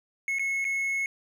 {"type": "tone with dropouts", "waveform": "triangle", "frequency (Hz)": 2184, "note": "C#7", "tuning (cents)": -26, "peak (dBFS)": -24, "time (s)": [0.28, 1.06], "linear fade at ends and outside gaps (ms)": 1, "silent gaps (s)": [[0.386, 0.394], [0.644, 0.65]], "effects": []}